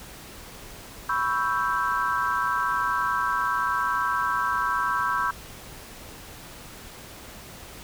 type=chord; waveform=sine; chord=C# half-diminished seventh; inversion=third; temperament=equal; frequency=987.8 / 1108.7 / 1318.5 / 1568 Hz; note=B5 / C#6 / E6 / G6; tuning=0 / 0 / 0 / 0 cents; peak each=-28 dBFS; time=1.09-5.31 s; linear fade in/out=5 ms; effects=pink hiss -43 dBFS RMS until 7.83 s